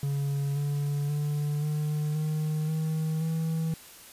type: tone with pitch steps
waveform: triangle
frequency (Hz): 140.6 / 143.89 / 147.25 / 150.69 / 154.21 / 157.82 / 161.51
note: C#3 / D3 / D3 / D3 / D#3 / D#3 / E3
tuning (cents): +25 / -35 / +5 / +45 / -15 / +25 / -35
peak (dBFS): -24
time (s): 0.03-3.74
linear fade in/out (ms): 2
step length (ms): 530
effects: white hiss -49 dBFS RMS until 4.12 s + resampled to 32000 Hz